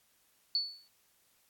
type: tone with exponential decay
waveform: sine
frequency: 4452 Hz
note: C#8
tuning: 7 cents sharp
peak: -25 dBFS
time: 0.55-0.88 s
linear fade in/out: 1 ms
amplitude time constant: 71 ms
effects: white hiss -70 dBFS RMS until 1.49 s + AAC 64 kbps